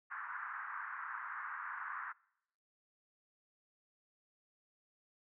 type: band-pass noise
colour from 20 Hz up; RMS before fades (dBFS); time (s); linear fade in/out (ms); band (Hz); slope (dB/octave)
white; -44; 0.1-2.13; 20; 1000 to 1700; 48
effects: noise-tail reverb RT60 0.8 s tail -25 dB re dry